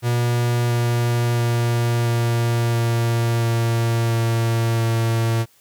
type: tone with pitch steps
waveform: 45% pulse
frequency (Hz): 120 / 119.17 / 118.35 / 117.53 / 116.72 / 115.91 / 115.11 / 114.32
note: B2 / A#2 / A#2 / A#2 / A#2 / A#2 / A#2 / A#2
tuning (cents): -49 / +39 / +27 / +15 / +3 / -9 / -21 / -33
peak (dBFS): -17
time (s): 0.02-5.46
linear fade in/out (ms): 50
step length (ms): 680
effects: white hiss -56 dBFS RMS until 5.6 s